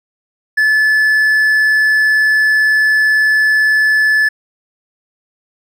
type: tone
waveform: triangle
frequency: 1731 Hz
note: A6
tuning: 29 cents flat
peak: -7 dBFS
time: 0.57-4.29 s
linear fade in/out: 10 ms
effects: none